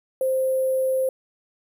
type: tone with sample-and-hold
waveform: sine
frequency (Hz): 523.3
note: C5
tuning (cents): 0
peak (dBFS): -19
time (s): 0.21-1.09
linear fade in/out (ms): 2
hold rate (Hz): 11025
effects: none